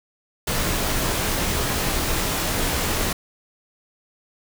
pink noise with comb filter, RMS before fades -23 dBFS, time 0.47-3.13 s, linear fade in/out 5 ms, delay 20 ms, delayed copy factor -0.5, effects none

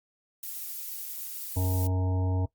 violet noise, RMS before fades -37 dBFS, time 0.43-1.87 s, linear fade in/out 2 ms
harmonic tone, 92.5 Hz, F#2, in tune, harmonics 1 / 3 / 5 / 7 / 9 / 10, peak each -25 / -35 / -39 / -42 / -44 / -45 dBFS, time 1.56-2.46 s, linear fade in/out 10 ms
effects noise-tail reverb RT60 0.1 s tail -18 dB re dry + Opus 48 kbps

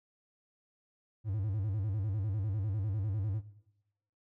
triangle tone with vibrato, 102 Hz, G#2, 31 cents flat, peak -29 dBFS, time 1.24-3.42 s, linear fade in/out 50 ms, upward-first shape square, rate 10 Hz, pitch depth 120 cents each way, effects noise-tail reverb RT60 0.9 s tail -18 dB re dry

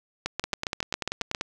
two click trains, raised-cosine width 0.2 ms, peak -11 / -10 dBFS, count 11 / 9, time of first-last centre 0.44-1.411 / 0.26-1.348 s, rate 10.3 / 7.35 Hz, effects none

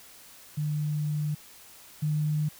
sine tone pair in turn, 150.1 / 151.41 Hz, D3 / D#3, +38 / -47 cents, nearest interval unison, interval 15 cents, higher second, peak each -26 / -24 dBFS, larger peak second, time 0.57-1.35 / 2.02-2.49 s, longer first, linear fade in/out 10 ms, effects white hiss -51 dBFS RMS until 2.59 s

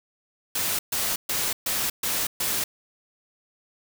white noise bursts, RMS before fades -26 dBFS, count 6, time 0.55-2.64 s, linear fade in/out 5 ms, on 240 ms, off 130 ms, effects none

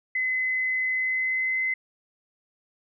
sine tone with pitch glide, 2033 to 2050 Hz, B6 to C7, +50 to -36 cents, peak -23 dBFS, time 0.15-1.74 s, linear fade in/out 5 ms, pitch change +14 cents, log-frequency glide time 0.92-1.6 s, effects none

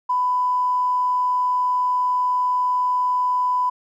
triangle tone with tanh clipping, 997 Hz, B5, 16 cents sharp, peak -17 dBFS, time 0.09-3.7 s, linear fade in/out 10 ms, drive 3 dB, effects none

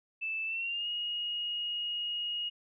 sine tone with pitch glide, 2637 to 2876 Hz, E7 to F#7, 0 to -50 cents, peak -32 dBFS, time 0.21-2.5 s, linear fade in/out 20 ms, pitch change +150 cents, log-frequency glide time 0.46-0.88 s, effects none

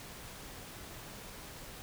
silence, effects pink hiss -48 dBFS RMS until 1.82 s

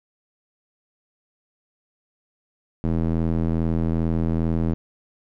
square tone with band-pass filter, 41.2 Hz, E1, in tune, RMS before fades -22 dBFS, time 2.84-4.74 s, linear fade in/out 0 ms, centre 210 Hz, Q 1, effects none

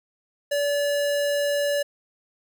square tone, 575 Hz, D5, 37 cents flat, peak -22 dBFS, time 0.51-1.83 s, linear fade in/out 10 ms, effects none

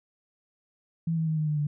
sine tone with pitch steps, 164.81 / 161.14 / 157.55 / 154.04 / 150.61 / 147.25 Hz, E3 / E3 / D#3 / D#3 / D3 / D3, 0 / -39 / +22 / -17 / +44 / +5 cents, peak -24 dBFS, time 1.07-1.67 s, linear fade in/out 5 ms, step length 100 ms, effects none

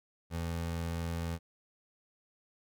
25% pulse tone, 83.8 Hz, E2, 29 cents sharp, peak -30 dBFS, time 0.3-1.39 s, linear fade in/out 50 ms, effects none

